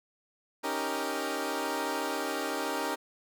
15% pulse chord, Eb dominant seventh, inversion third, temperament equal, 277.2 / 311.1 / 392 / 466.2 Hz, Db4 / Eb4 / G4 / Bb4, 0 / 0 / 0 / 0 cents, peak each -30 dBFS, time 0.63-2.96 s, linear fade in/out 20 ms, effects none

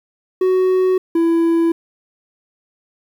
triangle tone pair in turn, 371.9 / 333 Hz, F#4 / E4, +9 / +18 cents, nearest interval major second, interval 191 cents, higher first, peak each -10 dBFS, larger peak neither, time 0.41-0.98 / 1.15-1.72 s, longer neither, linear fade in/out 5 ms, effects 8-bit

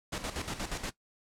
pink noise with tremolo, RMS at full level -35 dBFS, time 0.12-0.91 s, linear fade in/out 10 ms, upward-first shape square, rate 8.4 Hz, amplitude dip 65%, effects noise-tail reverb RT60 0.1 s tail -18 dB re dry + low-pass 9000 Hz 12 dB/octave

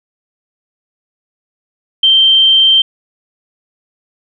sine tone, 3136 Hz, G7, in tune, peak -5 dBFS, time 2.03-2.82 s, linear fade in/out 5 ms, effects none

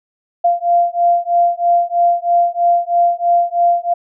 sine beating tone pair, 692 / 695.1 Hz, F5 / F5, -16 / -8 cents, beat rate 3.1 Hz, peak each -14 dBFS, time 0.44-3.94 s, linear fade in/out 10 ms, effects none

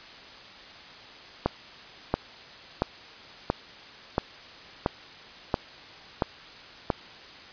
click train, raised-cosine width 1 ms, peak -8 dBFS, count 9, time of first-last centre 1.46-6.902 s, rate 1.47 Hz, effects white hiss -46 dBFS RMS until 7.52 s + resampled to 11025 Hz

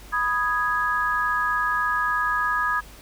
sine chord, G# minor, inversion first, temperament equal, 987.8 / 1244.5 / 1661.2 Hz, B5 / D#6 / G#6, 0 / 0 / 0 cents, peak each -28 / -24 / -24 dBFS, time 0.12-2.81 s, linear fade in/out 20 ms, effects added 50 Hz sine -43 dBFS peak until 3.01 s + pink hiss -47 dBFS RMS until 3.01 s

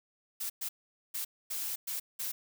blue noise bursts at uneven times, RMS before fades -36 dBFS, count 6, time 0.4-0.5 / 0.61-0.69 / 1.14-1.25 / 1.5-1.76 / 1.87-2 / 2.19-2.32 s, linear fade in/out 10 ms, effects none

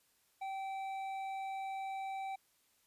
triangle tone with hard clipping, 774 Hz, G5, 22 cents flat, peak -40 dBFS, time 0.41-2.36 s, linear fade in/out 10 ms, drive 11 dB, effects white hiss -73 dBFS RMS until 2.86 s + resampled to 32000 Hz

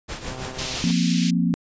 pink noise with tremolo, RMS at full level -30 dBFS, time 0.08-0.92 s, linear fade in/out 20 ms, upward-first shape triangle, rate 6.1 Hz, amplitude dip 70%
click train, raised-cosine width 1 ms, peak -24 dBFS, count 65, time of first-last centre 0.27-0.766 s, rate 129 Hz
white band-pass noise, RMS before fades -31 dBFS, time 0.58-1.31 s, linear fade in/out 10 ms, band 2300 to 6100 Hz, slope 24 dB/octave
sine chord, F suspended fourth, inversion none, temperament equal, 174.61 / 233.1 / 261.6 Hz, F3 / Bb3 / C4, 0 / 0 / 0 cents, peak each -20 / -23 / -25 dBFS, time 0.84-1.54 s, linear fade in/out 0 ms
effects resampled to 16000 Hz

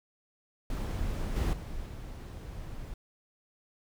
brown noise with level steps, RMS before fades -33 / -28 / -39 / -41 dBFS, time 0.7-2.94 s, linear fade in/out 2 ms, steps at 1.36 / 1.53 / 1.86 s, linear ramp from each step 2 ms, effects none

